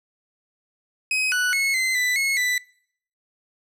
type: tone with pitch steps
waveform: 40% pulse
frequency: 2529 / 1480 / 2185 / 2059 / 1990 / 2177 / 1985 Hz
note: D#7 / F#6 / C#7 / C7 / B6 / C#7 / B6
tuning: +28 / 0 / -26 / -28 / +13 / -32 / +8 cents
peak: -19 dBFS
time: 1.11-2.58 s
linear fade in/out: 2 ms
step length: 210 ms
effects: noise-tail reverb RT60 0.6 s tail -23 dB re dry + low-pass 12000 Hz 12 dB/octave